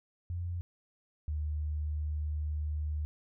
sine tone pair in turn, 87.3 / 75.64 Hz, F2 / D#2, 0 / -48 cents, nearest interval major second, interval 248 cents, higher first, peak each -33 / -31 dBFS, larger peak second, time 0.3-0.61 / 1.28-3.05 s, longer second, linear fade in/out 0 ms, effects none

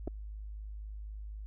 clicks, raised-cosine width 2 ms, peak -25 dBFS, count 2, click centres 0.075 / 0.078 s, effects added 52 Hz sine -40 dBFS peak until 1.46 s

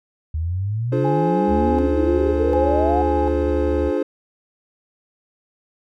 sine exponential sweep, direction up, 76 to 749 Hz, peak -20 dBFS, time 0.34-3.02 s, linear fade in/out 5 ms
triangle chord, D half-diminished seventh, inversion none, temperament equal with one note detuned, 293.7 / 349.2 / 425.7 / 523.3 Hz, D4 / F4 / Ab4 / C5, 0 / 0 / +43 / 0 cents, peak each -22 dBFS, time 0.92-4.03 s, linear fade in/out 5 ms
sine tone with tremolo, 830.6 Hz, G#5, in tune, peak -22 dBFS, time 1.04-3.98 s, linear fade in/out 10 ms, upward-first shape square, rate 0.67 Hz, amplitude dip 80%
triangle tone with vibrato, 74.2 Hz, D2, 18 cents sharp, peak -20 dBFS, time 1.47-3.92 s, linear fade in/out 50 ms, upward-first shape sine, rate 12 Hz, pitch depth 65 cents each way
effects none

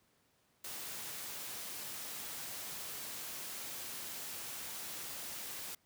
white noise, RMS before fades -44 dBFS, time 0.64-5.75 s, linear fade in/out 5 ms, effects pink hiss -73 dBFS RMS until 5.85 s + high-pass 80 Hz 12 dB/octave

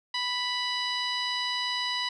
15% pulse tone with low-pass filter, 987.8 Hz, B5, in tune, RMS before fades -30 dBFS, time 0.14-2.09 s, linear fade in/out 5 ms, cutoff 4800 Hz, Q 3, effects none

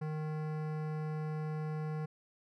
sine tone with hard clipping, 154.5 Hz, D#3, 12 cents flat, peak -37 dBFS, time 0.01-2.06 s, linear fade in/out 10 ms, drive 17 dB, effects none

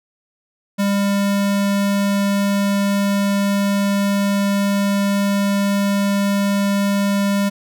square tone, 200.1 Hz, G3, 36 cents sharp, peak -16 dBFS, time 0.78-7.5 s, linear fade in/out 20 ms, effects none

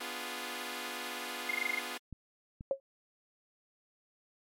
5% pulse chord, B diminished seventh, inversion none, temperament equal, 246.9 / 293.7 / 349.2 / 415.3 Hz, B3 / D4 / F4 / Ab4, 0 / 0 / 0 / 0 cents, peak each -31 / -36 / -31 / -33 dBFS, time 0-1.98 s, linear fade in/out 10 ms
sine tone bursts, 2114 Hz, C7, 17 cents sharp, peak -28 dBFS, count 8, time 1.49-1.79 s, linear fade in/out 5 ms, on 20 ms, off 20 ms
clicks, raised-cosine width 5 ms, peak -32 dBFS, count 2, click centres 2.127 / 2.609 s
sine tone with exponential decay, 544 Hz, C#5, 33 cents flat, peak -23 dBFS, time 2.71-2.8 s, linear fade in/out 1 ms, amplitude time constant 18 ms
effects MP3 64 kbps

